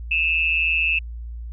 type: tone with amplitude modulation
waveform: sine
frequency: 2628 Hz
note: E7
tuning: 6 cents flat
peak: -14 dBFS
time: 0.11-0.99 s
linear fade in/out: 5 ms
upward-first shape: sine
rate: 163 Hz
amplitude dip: 80%
effects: added 58 Hz sine -30 dBFS peak until 1.52 s